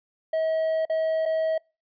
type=tone with dropouts; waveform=triangle; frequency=640 Hz; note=D#5; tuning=49 cents sharp; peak=-20 dBFS; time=0.33-1.58 s; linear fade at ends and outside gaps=5 ms; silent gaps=0.853-0.897 / 1.255-1.259 s; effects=noise-tail reverb RT60 0.3 s tail -26 dB re dry + resampled to 11025 Hz